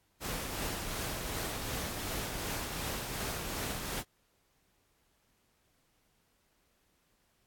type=noise with tremolo; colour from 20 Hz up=pink; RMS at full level=-36 dBFS; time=0.2-4.04 s; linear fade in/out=50 ms; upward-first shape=triangle; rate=2.7 Hz; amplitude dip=35%; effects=pink hiss -73 dBFS RMS until 7.46 s + AAC 64 kbps